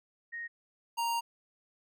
sine / square tone pair in turn, 1864.7 / 932.4 Hz, A#6 / A#5, 0 / 0 cents, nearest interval octave, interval 1200 cents, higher first, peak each -37 / -30 dBFS, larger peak second, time 0.32-0.48 / 0.97-1.21 s, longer second, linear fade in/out 20 ms, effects none

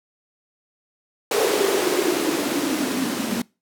blue noise with band-pass filter sweep, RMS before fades -22 dBFS, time 1.31-3.42 s, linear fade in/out 5 ms, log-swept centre 440 to 220 Hz, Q 7.3, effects noise-tail reverb RT60 0.3 s tail -25 dB re dry

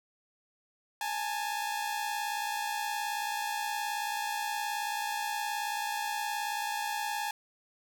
sawtooth tone pair together, 830.6 / 889.4 Hz, G#5 / A5, 0 / +18 cents, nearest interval minor second, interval 118 cents, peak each -30 / -32 dBFS, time 1.01-7.31 s, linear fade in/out 2 ms, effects none

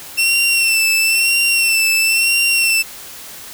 sawtooth tone with vibrato, 2697 Hz, E7, 39 cents sharp, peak -9 dBFS, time 0.17-2.83 s, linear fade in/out 20 ms, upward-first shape sine, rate 1 Hz, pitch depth 41 cents each way, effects white hiss -34 dBFS RMS until 3.53 s

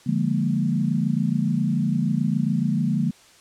sine chord, Bb dominant seventh, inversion first, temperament equal with one note detuned, 146.83 / 174.61 / 206.2 / 233.1 Hz, D3 / F3 / Ab3 / Bb3, 0 / 0 / -12 / 0 cents, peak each -25 dBFS, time 0.06-3.11 s, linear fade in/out 10 ms, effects white hiss -52 dBFS RMS until 3.4 s + low-pass 8000 Hz 12 dB/octave

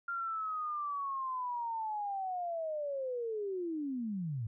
sine linear sweep, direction down, 1396.9 to 103 Hz, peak -34 dBFS, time 0.08-4.47 s, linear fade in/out 5 ms, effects none

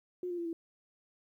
sine tone with pitch steps, 360 / 350.4 / 341 / 331.8 Hz, F#4 / F4 / F4 / E4, -47 / +6 / -41 / +11 cents, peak -34 dBFS, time 0.23-0.53 s, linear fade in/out 2 ms, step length 75 ms, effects 12-bit

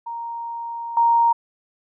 sine tone with level steps, 932.3 Hz, A#5, in tune, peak -27 / -13 dBFS, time 0.06-1.33 s, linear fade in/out 10 ms, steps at 0.97 s, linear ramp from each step 2 ms, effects none

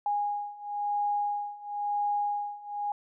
sine beating tone pair, 822 / 822.98 Hz, G#5 / G#5, -18 / -16 cents, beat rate 0.98 Hz, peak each -32 / -30 dBFS, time 0.06-2.92 s, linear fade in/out 2 ms, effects none

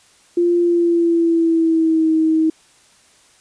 sine tone with pitch glide, 347 to 318.2 Hz, F4 to D#4, -11 to +39 cents, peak -12 dBFS, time 0.37-2.5 s, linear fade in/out 5 ms, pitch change -150 cents, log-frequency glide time 0.6-2.11 s, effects white hiss -52 dBFS RMS until 3.4 s + resampled to 22050 Hz

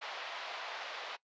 pink band-pass noise, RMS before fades -43 dBFS, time 0.01-1.17 s, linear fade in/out 20 ms, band 610 to 4200 Hz, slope 24 dB/octave, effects noise-tail reverb RT60 0.1 s tail -20 dB re dry + resampled to 16000 Hz

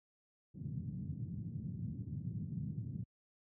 pink band-pass noise, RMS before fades -42 dBFS, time 0.54-3.04 s, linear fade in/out 10 ms, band 100 to 190 Hz, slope 24 dB/octave, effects high-pass 60 Hz 12 dB/octave

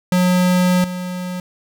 square tone with level steps, 181 Hz, F#3, 38 cents flat, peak -13 / -24 dBFS, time 0.12-1.4 s, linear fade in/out 2 ms, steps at 0.84 s, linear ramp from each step 2 ms, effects none

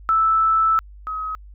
sine tone pair in turn, 1316 / 1271.9 Hz, E6 / D#6, -3 / +38 cents, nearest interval minor second, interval 59 cents, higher first, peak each -14 / -24 dBFS, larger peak first, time 0.09-0.79 / 1.07-1.35 s, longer first, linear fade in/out 0 ms, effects added 50 Hz sine -39 dBFS peak until 1.54 s

